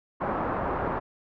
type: low-pass noise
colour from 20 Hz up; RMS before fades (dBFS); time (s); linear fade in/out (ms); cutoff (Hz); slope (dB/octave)
white; -29; 0.2-1; 20; 1200; 24
effects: none